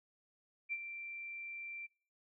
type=tone with ADSR envelope; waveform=sine; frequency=2354 Hz; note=D7; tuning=3 cents sharp; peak=-34 dBFS; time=0.69-1.87 s; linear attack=34 ms; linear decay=44 ms; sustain=-9 dB; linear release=18 ms; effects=noise-tail reverb RT60 0.5 s tail -26 dB re dry